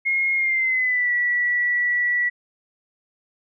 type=tone with pitch glide; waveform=sine; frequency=2150 to 1948.9 Hz; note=C7 to B6; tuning=+47 to -23 cents; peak=-18 dBFS; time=0.05-2.3 s; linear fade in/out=20 ms; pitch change=-170 cents; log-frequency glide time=0.35-1.12 s; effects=none